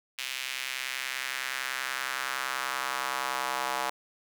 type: tone with high-pass filter sweep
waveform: square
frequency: 65.3 Hz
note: C2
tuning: 3 cents flat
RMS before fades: -33 dBFS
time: 0.18-3.9 s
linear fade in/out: 5 ms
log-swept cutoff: 2600 to 860 Hz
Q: 1.8
effects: none